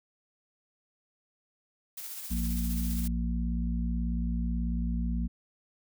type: noise with tremolo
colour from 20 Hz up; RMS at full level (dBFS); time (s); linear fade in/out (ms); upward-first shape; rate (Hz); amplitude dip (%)
blue; -39; 1.97-3.08; 5; sine; 15; 35
type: harmonic tone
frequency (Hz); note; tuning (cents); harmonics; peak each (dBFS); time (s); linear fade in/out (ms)
58.27; A#1; 0; 1 / 3 / 4; -29 / -34 / -35; 2.3-5.28; 20
effects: none